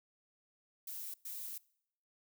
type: noise bursts at uneven times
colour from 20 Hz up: violet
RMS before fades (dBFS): -44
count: 2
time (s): 0.87-1.14 / 1.25-1.58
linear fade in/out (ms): 5
effects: noise-tail reverb RT60 0.7 s tail -23 dB re dry